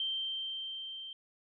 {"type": "tone with level ramp", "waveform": "sine", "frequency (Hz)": 3136, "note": "G7", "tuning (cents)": 0, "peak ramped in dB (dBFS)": [-31, -42], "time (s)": [0, 1.13], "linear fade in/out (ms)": 2, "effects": []}